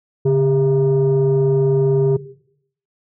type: tone pair together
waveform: sine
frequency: 141.32 / 399.7 Hz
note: C#3 / G4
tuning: +34 / +34 cents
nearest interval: octave + tritone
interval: 1800 cents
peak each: -13 dBFS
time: 0.25-2.17 s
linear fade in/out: 10 ms
effects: noise-tail reverb RT60 0.7 s tail -17 dB re dry + tanh soft clip ceiling -9 dBFS